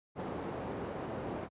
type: low-pass noise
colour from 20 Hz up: white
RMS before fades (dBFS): -39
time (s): 0.15-1.49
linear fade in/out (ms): 50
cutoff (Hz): 600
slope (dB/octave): 12
effects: high-pass 80 Hz 12 dB/octave + resampled to 8000 Hz